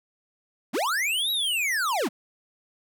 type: linear two-way sweep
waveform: square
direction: up then down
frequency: 164.81 to 3924 to 164.81 Hz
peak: -24 dBFS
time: 0.73-2.09 s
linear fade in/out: 20 ms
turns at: 1.31 s
effects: none